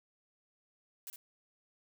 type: noise with echo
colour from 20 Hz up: blue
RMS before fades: -44 dBFS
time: 1.07-1.1 s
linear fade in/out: 0 ms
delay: 59 ms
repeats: 1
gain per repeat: -7 dB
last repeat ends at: 1.159 s
effects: none